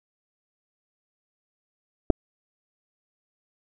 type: clicks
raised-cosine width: 2 ms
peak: -5 dBFS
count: 2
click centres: 2.101 / 2.104 s
effects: none